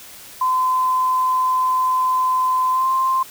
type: tone with pitch glide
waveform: sine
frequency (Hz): 1024 to 1047.9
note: C6 to C6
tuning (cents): -38 to +2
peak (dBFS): -15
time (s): 0.41-3.23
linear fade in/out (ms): 5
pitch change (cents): +40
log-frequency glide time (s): 2.71-2.87
effects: white hiss -40 dBFS RMS until 3.3 s